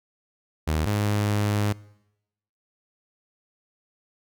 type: tone pair in turn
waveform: sawtooth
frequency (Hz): 77.78 / 103.82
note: D#2 / G#2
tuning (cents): 0 / 0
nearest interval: perfect fourth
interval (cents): 500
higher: second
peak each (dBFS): -18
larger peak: neither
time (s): 0.67-0.86 / 0.86-1.73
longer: second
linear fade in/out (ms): 10
effects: noise-tail reverb RT60 0.9 s tail -23 dB re dry